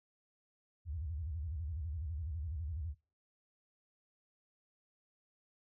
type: tone with vibrato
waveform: sine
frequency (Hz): 78.1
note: D#2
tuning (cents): +7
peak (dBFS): -37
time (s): 0.85-2.95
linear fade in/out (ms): 50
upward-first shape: square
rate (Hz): 12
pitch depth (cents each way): 180
effects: noise-tail reverb RT60 0.4 s tail -25 dB re dry